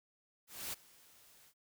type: noise with ADSR envelope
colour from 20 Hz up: white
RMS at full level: -40 dBFS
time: 0.47-1.54 s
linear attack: 260 ms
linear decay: 16 ms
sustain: -23 dB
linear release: 65 ms
effects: none